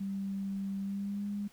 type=tone with pitch glide; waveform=sine; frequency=196 to 203.7 Hz; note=G3 to G#3; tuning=0 to -33 cents; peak=-33 dBFS; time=0-1.48 s; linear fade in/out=10 ms; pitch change=+67 cents; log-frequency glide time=0.8-1.27 s; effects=pink hiss -61 dBFS RMS until 1.52 s